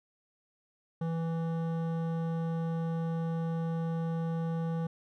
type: tone with hard clipping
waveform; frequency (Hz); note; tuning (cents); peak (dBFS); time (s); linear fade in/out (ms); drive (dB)
triangle; 164.81; E3; 0; -32; 1.01-4.87; 5; 17
effects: none